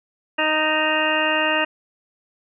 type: harmonic tone with a mistuned harmonic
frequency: 310.1 Hz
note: D#4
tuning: 6 cents flat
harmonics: 1 / 2 / 3 / 4 / 5 / 6 / 8 / 9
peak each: -28 / -24 / -26 / -28 / -27 / -24 / -28 / -24 dBFS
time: 0.38-1.65 s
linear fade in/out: 10 ms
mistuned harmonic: 8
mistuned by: +23 cents
effects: none